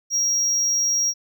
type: tone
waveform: triangle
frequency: 5640 Hz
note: F8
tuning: 16 cents sharp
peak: -17 dBFS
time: 0.1-1.14 s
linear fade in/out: 50 ms
effects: none